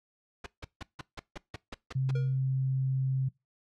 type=noise bursts; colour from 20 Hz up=pink; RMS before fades=-39 dBFS; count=10; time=0.44-2.11 s; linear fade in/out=5 ms; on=23 ms; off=160 ms
type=tone; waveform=sine; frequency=132.4 Hz; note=C3; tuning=21 cents sharp; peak=-26 dBFS; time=1.95-3.29 s; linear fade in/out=10 ms
type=tone with exponential decay; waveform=square; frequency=474 Hz; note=A#4; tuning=29 cents sharp; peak=-36 dBFS; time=2.15-2.4 s; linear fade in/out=5 ms; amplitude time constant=53 ms
effects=noise-tail reverb RT60 0.2 s tail -22 dB re dry + low-pass 4000 Hz 12 dB/octave